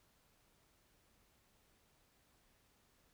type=silence; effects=pink hiss -73 dBFS RMS until 3.13 s